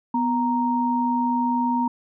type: tone pair together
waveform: sine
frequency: 246.9 / 932.2 Hz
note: B3 / A#5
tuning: 0 / 0 cents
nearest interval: octave + major seventh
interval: 2300 cents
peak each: -22 dBFS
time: 0.14-1.88 s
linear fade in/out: 5 ms
effects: none